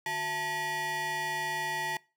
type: ring-modulated tone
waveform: 40% pulse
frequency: 517 Hz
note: C5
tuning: 21 cents flat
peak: -27 dBFS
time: 0.06-1.97 s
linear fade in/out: 2 ms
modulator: 1400 Hz
effects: noise-tail reverb RT60 0.3 s tail -23 dB re dry